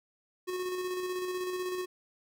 square tone with tremolo, 365.3 Hz, F#4, 22 cents flat, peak -32 dBFS, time 0.47-1.86 s, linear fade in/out 20 ms, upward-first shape square, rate 16 Hz, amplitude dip 30%, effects none

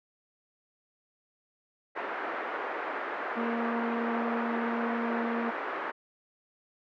white band-pass noise, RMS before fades -35 dBFS, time 1.95-5.92 s, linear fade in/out 20 ms, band 320 to 1700 Hz, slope 24 dB/octave
harmonic tone, 233.1 Hz, A#3, in tune, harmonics 1 / 2 / 3 / 4 / 5, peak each -31 / -37 / -41 / -43 / -45 dBFS, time 3.36-5.51 s, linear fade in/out 20 ms
effects none

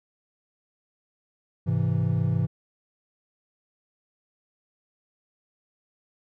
triangle chord, Ab augmented, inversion none, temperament equal, 103.83 / 130.81 / 164.81 Hz, Ab2 / C3 / E3, 0 / 0 / 0 cents, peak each -24 dBFS, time 1.66-2.47 s, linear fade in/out 20 ms, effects none

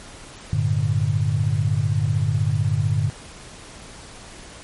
sine chord, G minor, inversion none, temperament equal with one note detuned, 98 / 113.88 / 146.83 Hz, G2 / Bb2 / D3, 0 / -40 / 0 cents, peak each -22 dBFS, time 0.53-3.1 s, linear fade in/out 0 ms, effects pink hiss -41 dBFS RMS until 4.63 s + MP3 48 kbps

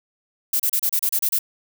violet noise bursts, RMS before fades -20 dBFS, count 9, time 0.53-1.389 s, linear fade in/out 5 ms, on 67 ms, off 32 ms, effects none

